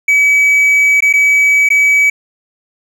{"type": "tone with dropouts", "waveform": "triangle", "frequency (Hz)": 2282, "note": "C#7", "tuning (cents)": 50, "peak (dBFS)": -5, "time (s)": [0.08, 2.1], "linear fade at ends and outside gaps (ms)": 5, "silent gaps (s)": [[1.006, 1.022], [1.128, 1.136], [1.689, 1.702]], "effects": []}